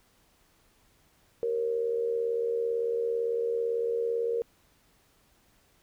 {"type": "tone with amplitude modulation", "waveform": "sine", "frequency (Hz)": 466.2, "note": "A#4", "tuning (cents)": 0, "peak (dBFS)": -23, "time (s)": [1.43, 4.42], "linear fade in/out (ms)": 0, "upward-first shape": "sine", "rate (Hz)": 77.9, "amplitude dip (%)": 65, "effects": ["pink hiss -65 dBFS RMS until 5.82 s"]}